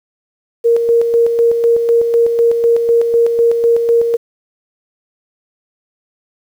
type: tone with tremolo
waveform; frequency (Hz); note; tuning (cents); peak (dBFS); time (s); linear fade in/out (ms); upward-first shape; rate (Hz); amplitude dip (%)
sine; 466.2; A#4; 0; -7; 0.64-4.17; 20; square; 4; 45
effects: 7-bit